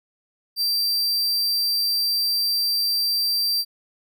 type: tone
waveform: 45% pulse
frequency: 4699 Hz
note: D8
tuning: in tune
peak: -19 dBFS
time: 0.56-3.65 s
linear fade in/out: 50 ms
effects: none